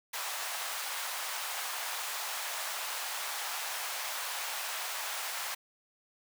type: high-pass noise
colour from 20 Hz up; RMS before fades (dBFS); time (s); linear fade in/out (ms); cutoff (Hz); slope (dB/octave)
pink; -37; 0.13-5.55; 10; 740; 24
effects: none